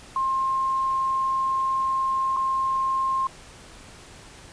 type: tone with dropouts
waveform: sine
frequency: 1062 Hz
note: C6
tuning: 25 cents sharp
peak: -21 dBFS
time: 0.16-3.27 s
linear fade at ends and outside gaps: 2 ms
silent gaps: 2.365-2.369 s
effects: pink hiss -46 dBFS RMS until 4.52 s + resampled to 22050 Hz